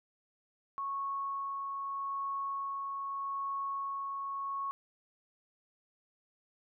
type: tone with tremolo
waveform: sine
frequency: 1103 Hz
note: C#6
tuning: 9 cents flat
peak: -33 dBFS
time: 0.78-4.71 s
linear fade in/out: 0 ms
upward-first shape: sine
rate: 0.81 Hz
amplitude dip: 25%
effects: none